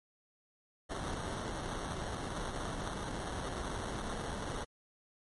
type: noise with sample-and-hold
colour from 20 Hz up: pink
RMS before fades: -39 dBFS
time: 0.89-4.65 s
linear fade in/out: 20 ms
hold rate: 2450 Hz
effects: MP3 48 kbps